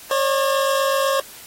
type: tone pair together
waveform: 25% pulse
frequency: 544 / 592 Hz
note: C#5 / D5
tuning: -33 / +14 cents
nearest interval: minor second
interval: 147 cents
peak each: -14 / -21 dBFS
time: 0.11-1.2 s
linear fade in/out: 2 ms
effects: white hiss -41 dBFS RMS until 1.46 s + AAC 48 kbps

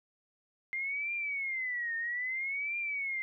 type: tone with vibrato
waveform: sine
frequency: 2093 Hz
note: C7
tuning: in tune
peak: -32 dBFS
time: 0.73-3.22 s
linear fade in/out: 0 ms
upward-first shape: triangle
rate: 0.61 Hz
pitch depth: 240 cents each way
effects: none

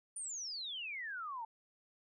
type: exponential sweep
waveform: sine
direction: down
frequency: 9470 to 875 Hz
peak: -40 dBFS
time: 0.16-1.45 s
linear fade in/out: 5 ms
effects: none

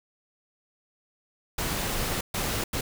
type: noise bursts at uneven times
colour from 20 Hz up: pink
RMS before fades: -29 dBFS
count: 3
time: 1.58-2.21 / 2.34-2.64 / 2.73-2.81 s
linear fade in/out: 5 ms
effects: none

